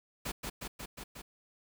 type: noise with echo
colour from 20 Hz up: pink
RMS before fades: -37 dBFS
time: 0.25-0.32 s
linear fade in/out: 10 ms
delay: 180 ms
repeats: 5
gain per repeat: -2 dB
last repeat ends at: 1.22 s
effects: none